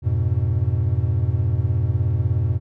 triangle chord, F diminished, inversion none, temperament equal, 87.31 / 103.83 / 123.47 Hz, F2 / Ab2 / Cb3, 0 / 0 / 0 cents, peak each -20 dBFS, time 0.02-2.6 s, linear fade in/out 50 ms, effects none

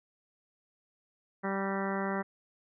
harmonic tone with a mistuned harmonic, 195 Hz, G3, 9 cents flat, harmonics 1 / 2 / 3 / 4 / 5 / 6 / 7 / 8 / 9 / 10, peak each -34 / -37 / -39 / -40 / -41 / -42 / -42 / -43 / -44 / -44 dBFS, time 1.43-2.23 s, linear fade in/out 20 ms, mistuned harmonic 9, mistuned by +44 cents, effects none

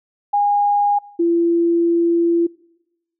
sine tone pair in turn, 818 / 339.2 Hz, G#5 / E4, -26 / +50 cents, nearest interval octave + minor third, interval 1524 cents, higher first, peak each -13 dBFS, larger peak neither, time 0.33-0.99 / 1.19-2.47 s, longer second, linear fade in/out 10 ms, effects noise-tail reverb RT60 1.0 s tail -24 dB re dry

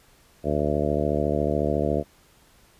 harmonic tone, 74 Hz, D2, 14 cents sharp, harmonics 1 / 2 / 3 / 4 / 5 / 6 / 7 / 8 / 9, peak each -30 / -30 / -30 / -30 / -30 / -30 / -30 / -30 / -30 dBFS, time 0.43-2.04 s, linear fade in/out 50 ms, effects pink hiss -57 dBFS RMS until 2.79 s + resampled to 32000 Hz

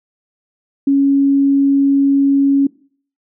sine tone, 277.2 Hz, C#4, in tune, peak -9 dBFS, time 0.87-2.67 s, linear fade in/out 5 ms, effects noise-tail reverb RT60 0.5 s tail -22 dB re dry

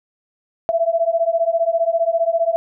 sine beating tone pair, 659.3 / 674.3 Hz, E5 / E5, 0 / +39 cents, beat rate 15 Hz, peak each -18 / -18 dBFS, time 0.69-2.56 s, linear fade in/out 0 ms, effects none

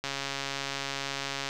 click train, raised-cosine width 0.2 ms, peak -15 dBFS, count 201, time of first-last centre 0.04-1.489 s, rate 138 Hz, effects none

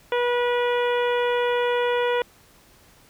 harmonic tone, 485.8 Hz, B4, 29 cents flat, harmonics 1 / 2 / 3 / 4 / 5 / 6 / 7, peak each -21 / -27 / -31 / -33 / -35 / -37 / -38 dBFS, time 0.12-2.22 s, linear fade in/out 2 ms, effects pink hiss -54 dBFS RMS until 3.09 s

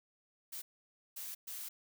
blue noise bursts at uneven times, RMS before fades -44 dBFS, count 3, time 0.52-0.62 / 1.16-1.35 / 1.47-1.69 s, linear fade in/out 10 ms, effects none

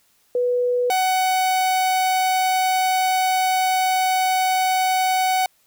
sine / 45% pulse tone pair in turn, 491.8 / 748.3 Hz, B4 / F#5, -7 / +19 cents, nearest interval perfect fifth, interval 726 cents, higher second, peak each -17 dBFS, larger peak neither, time 0.35-0.9 / 0.9-5.46 s, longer second, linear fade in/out 2 ms, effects white hiss -61 dBFS RMS until 5.66 s

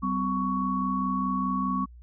sine tone cluster, 191.4 / 256.3 / 1116 Hz, G3 / C4 / C#6, -41 / -36 / +11 cents, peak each -29 / -30 / -28 dBFS, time 0.02-1.86 s, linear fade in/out 20 ms, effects added 60 Hz sine -45 dBFS peak until 2.02 s

